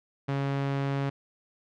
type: tone with low-pass filter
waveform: sawtooth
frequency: 138.59 Hz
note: C#3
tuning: in tune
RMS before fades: -29 dBFS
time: 0.28-1.1 s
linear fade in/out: 10 ms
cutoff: 3000 Hz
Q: 0.63
effects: none